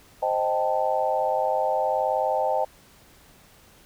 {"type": "chord", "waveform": "sine", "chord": "A half-diminished seventh", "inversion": "first", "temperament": "equal with one note detuned", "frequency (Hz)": [523.3, 622.3, 784, 884.6], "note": ["C5", "Eb5", "G5", "A5"], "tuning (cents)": [0, 0, 0, 9], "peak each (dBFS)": [-27, -26, -26, -28], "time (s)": [0.22, 2.65], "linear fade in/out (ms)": 10, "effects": ["pink hiss -54 dBFS RMS until 3.85 s"]}